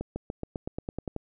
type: accelerating click train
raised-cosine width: 2 ms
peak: -19 dBFS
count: 11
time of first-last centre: 0.01-1.163 s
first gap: 150 ms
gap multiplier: 0.94
effects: none